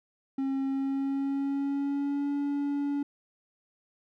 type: tone with pitch glide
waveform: triangle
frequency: 270 to 284.9 Hz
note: C#4 to C#4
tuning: -45 to +48 cents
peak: -25 dBFS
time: 0.38-3.03 s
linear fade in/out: 5 ms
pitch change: +93 cents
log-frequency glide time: 0.67-2.31 s
effects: none